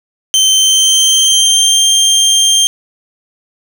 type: tone with pitch glide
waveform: 25% pulse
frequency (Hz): 3106 to 3177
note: G7 to G7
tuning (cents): -17 to +23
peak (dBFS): -3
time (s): 0.34-2.67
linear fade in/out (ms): 0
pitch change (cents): +40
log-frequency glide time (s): 0.53-1.88
effects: none